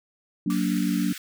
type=chord; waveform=sine; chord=Gb augmented; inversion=none; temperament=just; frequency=185 / 231.2 / 289.1 Hz; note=Gb3 / Bb3 / D4; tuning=0 / -14 / -27 cents; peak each=-25 / -27 / -26 dBFS; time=0.46-1.13 s; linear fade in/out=5 ms
type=tone with exponential decay; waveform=sine; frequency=1170 Hz; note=D6; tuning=7 cents flat; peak=-33 dBFS; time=0.5-0.65 s; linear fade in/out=1 ms; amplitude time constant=31 ms
type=high-pass noise; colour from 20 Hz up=pink; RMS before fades=-39 dBFS; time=0.5-1.18 s; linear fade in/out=2 ms; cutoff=1300 Hz; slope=96 dB/octave
effects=none

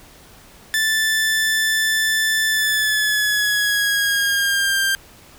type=tone with pitch glide; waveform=sawtooth; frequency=1760 to 1586.2 Hz; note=A6 to G6; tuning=0 to +20 cents; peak=-13 dBFS; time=0.74-4.95 s; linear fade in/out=0 ms; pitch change=-180 cents; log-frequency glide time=2.48-4.81 s; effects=pink hiss -46 dBFS RMS until 5.38 s

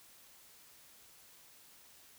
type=silence; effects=white hiss -60 dBFS RMS until 2.18 s

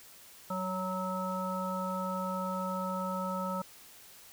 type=harmonic tone with a mistuned harmonic; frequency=185.4 Hz; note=F#3; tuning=4 cents sharp; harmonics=1 / 3 / 5 / 7; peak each=-36 / -38 / -39 / -37 dBFS; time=0.5-3.62 s; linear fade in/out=5 ms; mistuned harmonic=1; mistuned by=+16 cents; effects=white hiss -54 dBFS RMS until 4.32 s

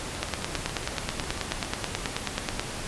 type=two click trains; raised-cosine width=0.2 ms; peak=-9 / -18 dBFS; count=23 / 12; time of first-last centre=0.23-2.596 / 0.15-1.649 s; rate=9.3 / 7.34 Hz; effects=pink hiss -35 dBFS RMS until 2.87 s + resampled to 24000 Hz

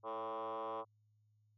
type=tone with frequency modulation; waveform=sine; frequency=786 Hz; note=G5; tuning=4 cents sharp; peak=-37 dBFS; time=0.03-0.85 s; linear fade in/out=50 ms; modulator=114 Hz; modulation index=3.3; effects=tanh soft clip ceiling -38 dBFS + added 106 Hz sine -70 dBFS peak until 1.57 s

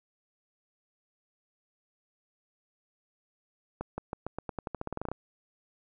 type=accelerating click train; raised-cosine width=1 ms; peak=-20 dBFS; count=17; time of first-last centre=3.81-5.116 s; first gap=170 ms; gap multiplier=0.89; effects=none

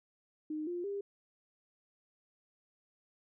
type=tone with pitch steps; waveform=sine; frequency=307.4 / 351.1 / 401 Hz; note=D#4 / F4 / G4; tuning=-21 / +9 / +39 cents; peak=-35 dBFS; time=0.5-1.01 s; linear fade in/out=5 ms; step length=170 ms; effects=none

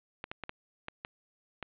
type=clicks; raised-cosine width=0.3 ms; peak=-21 dBFS; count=7; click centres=0.241 / 0.315 / 0.437 / 0.494 / 0.884 / 1.049 / 1.627 s; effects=resampled to 8000 Hz + 8-bit

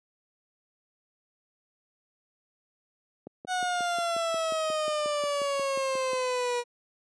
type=click train; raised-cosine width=2 ms; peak=-26 dBFS; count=17; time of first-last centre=3.27-6.132 s; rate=5.59 Hz
type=exponential sweep; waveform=30% pulse; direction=down; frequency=740 to 480.2 Hz; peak=-24 dBFS; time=3.47-6.64 s; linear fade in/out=50 ms
effects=high-pass 200 Hz 12 dB/octave + resampled to 22050 Hz

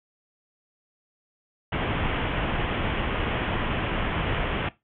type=low-pass noise; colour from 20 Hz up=pink; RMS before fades=-27 dBFS; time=1.72-4.69 s; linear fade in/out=5 ms; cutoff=3300 Hz; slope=96 dB/octave; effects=noise-tail reverb RT60 0.2 s tail -18 dB re dry

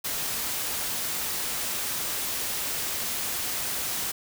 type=noise; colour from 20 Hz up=white; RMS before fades=-30 dBFS; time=0.04-4.12 s; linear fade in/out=10 ms; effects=none

